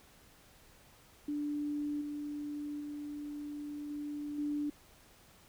sine tone with level steps, 293.7 Hz, D4, in tune, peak -33 / -37 / -39 / -37 / -32 dBFS, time 1.28-4.7 s, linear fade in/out 5 ms, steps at 2.01 / 2.8 / 3.9 / 4.38 s, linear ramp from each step 5 ms, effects pink hiss -61 dBFS RMS until 5.48 s

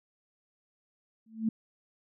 sine tone with exponential growth, 222.1 Hz, A3, 16 cents sharp, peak -22 dBFS, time 1.26-1.49 s, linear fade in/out 5 ms, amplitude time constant 50 ms, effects none

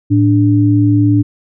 sine tone pair together, 110 / 292.9 Hz, A2 / D4, 0 / -5 cents, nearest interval octave + perfect fourth, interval 1695 cents, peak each -10 dBFS, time 0.1-1.23 s, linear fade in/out 20 ms, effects none

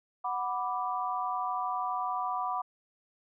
sine chord, B minor, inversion second, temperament equal, 740 / 987.8 / 1174.7 Hz, F#5 / B5 / D6, 0 / 0 / 0 cents, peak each -34 dBFS, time 0.24-2.62 s, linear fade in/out 10 ms, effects none

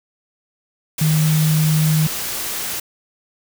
sine tone in noise, 155.56 Hz, D#3, in tune, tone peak -13 dBFS, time 1.01-2.07 s, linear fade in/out 5 ms, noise white, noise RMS -25 dBFS, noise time 0.98-2.8 s, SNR +9 dB, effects none

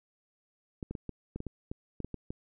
clicks, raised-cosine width 3 ms, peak -24 dBFS, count 12, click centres 0.828 / 0.91 / 0.952 / 1.093 / 1.36 / 1.404 / 1.467 / 1.715 / 2.003 / 2.046 / 2.143 / 2.305 s, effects none

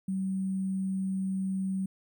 sine tone with sample-and-hold, 190.5 Hz, G3, 49 cents flat, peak -28 dBFS, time 0.08-1.86 s, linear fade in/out 5 ms, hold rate 8820 Hz, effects none

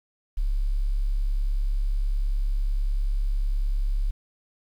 sine tone, 34.65 Hz, C#1, in tune, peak -21 dBFS, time 0.37-4.11 s, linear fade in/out 10 ms, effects 9-bit

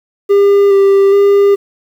triangle tone with vibrato, 397.7 Hz, G4, 25 cents sharp, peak -3 dBFS, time 0.29-1.56 s, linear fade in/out 20 ms, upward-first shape square, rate 1.2 Hz, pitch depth 16 cents each way, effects 7-bit

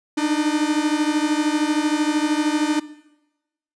45% pulse beating tone pair, 297.5 / 310.5 Hz, D4 / D#4, +22 / -3 cents, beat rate 13 Hz, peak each -20 / -23 dBFS, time 0.17-2.8 s, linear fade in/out 10 ms, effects noise-tail reverb RT60 1.0 s tail -19 dB re dry + resampled to 22050 Hz

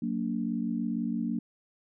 sine chord, Gb augmented, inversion none, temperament just, 185 / 231.2 / 289.1 Hz, Gb3 / Bb3 / D4, 0 / -14 / -27 cents, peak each -34 / -30 / -35 dBFS, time 0.02-1.39 s, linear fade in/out 5 ms, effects none

